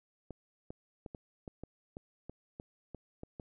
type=clicks; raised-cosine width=2 ms; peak=-30 dBFS; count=12; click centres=0.307 / 0.705 / 1.062 / 1.148 / 1.478 / 1.636 / 1.969 / 2.296 / 2.599 / 2.947 / 3.234 / 3.398 s; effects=none